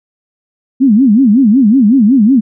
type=tone with vibrato; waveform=sine; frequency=236.8 Hz; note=A#3; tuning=27 cents sharp; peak=-4 dBFS; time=0.8-2.41 s; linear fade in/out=20 ms; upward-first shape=sine; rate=5.4 Hz; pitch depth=280 cents each way; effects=none